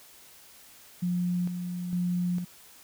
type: tone with tremolo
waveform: sine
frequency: 177.7 Hz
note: F3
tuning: 30 cents sharp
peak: -25 dBFS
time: 1.02-2.45 s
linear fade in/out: 10 ms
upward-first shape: square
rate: 1.1 Hz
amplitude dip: 50%
effects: white hiss -53 dBFS RMS until 2.83 s